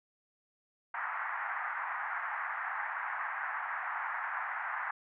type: band-pass noise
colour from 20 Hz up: white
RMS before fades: -37 dBFS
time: 0.94-4.91 s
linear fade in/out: 5 ms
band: 780 to 1900 Hz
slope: 48 dB/octave
effects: none